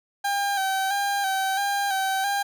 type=tone with vibrato; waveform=30% pulse; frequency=786 Hz; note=G5; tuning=4 cents sharp; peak=-20 dBFS; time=0.24-2.43 s; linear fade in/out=10 ms; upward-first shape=square; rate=1.5 Hz; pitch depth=36 cents each way; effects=none